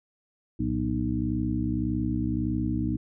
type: harmonic tone with a mistuned harmonic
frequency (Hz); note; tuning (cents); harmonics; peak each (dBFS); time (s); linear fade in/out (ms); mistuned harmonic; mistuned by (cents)
61.74; B1; 0; 1 / 2 / 3 / 4 / 5; -33 / -31 / -33 / -30 / -30; 0.59-2.97; 10; 2; -140
effects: none